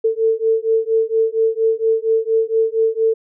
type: beating tone pair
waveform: sine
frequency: 445.1 / 449.4 Hz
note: A4 / A4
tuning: +20 / +37 cents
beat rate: 4.3 Hz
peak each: -17 dBFS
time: 0.04-3.14 s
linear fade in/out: 10 ms
effects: none